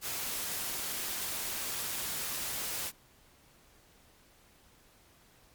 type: noise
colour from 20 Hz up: white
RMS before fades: -36 dBFS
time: 0.01-2.92 s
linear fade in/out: 50 ms
effects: pink hiss -62 dBFS RMS until 5.54 s + MP3 96 kbps